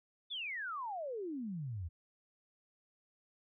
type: exponential sweep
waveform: sine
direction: down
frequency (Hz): 3598 to 77.78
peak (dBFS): -38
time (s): 0.3-1.89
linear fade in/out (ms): 20
effects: none